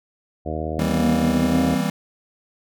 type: harmonic tone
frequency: 78.3 Hz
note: D#2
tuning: 11 cents sharp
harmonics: 1 / 2 / 3 / 4 / 5 / 6 / 7 / 8 / 9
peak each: -29 / -33 / -34 / -32 / -34 / -34 / -34 / -33 / -33 dBFS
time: 0.45-1.76 s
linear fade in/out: 20 ms
type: chord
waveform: square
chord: C dominant seventh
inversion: first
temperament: just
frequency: 163.52 / 196.22 / 235.5 / 261.6 Hz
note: E3 / G3 / Bb3 / C4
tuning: -14 / +2 / +18 / 0 cents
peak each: -26 / -25 / -29 / -30 dBFS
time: 0.79-1.9 s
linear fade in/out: 2 ms
type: tone with pitch glide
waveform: sine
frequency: 239.9 to 260.1 Hz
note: A#3 to C4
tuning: +50 to -10 cents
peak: -19 dBFS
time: 0.9-1.85 s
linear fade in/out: 50 ms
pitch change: +140 cents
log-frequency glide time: 1.17-1.65 s
effects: none